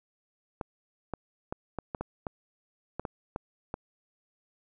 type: clicks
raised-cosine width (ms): 1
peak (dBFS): -19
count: 11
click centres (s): 0.612 / 1.137 / 1.525 / 1.787 / 1.948 / 2.01 / 2.268 / 2.996 / 3.052 / 3.361 / 3.741
effects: none